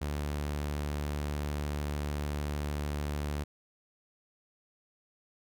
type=tone; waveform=sawtooth; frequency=73.42 Hz; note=D2; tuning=in tune; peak=-28 dBFS; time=0.01-3.44 s; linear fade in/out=10 ms; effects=none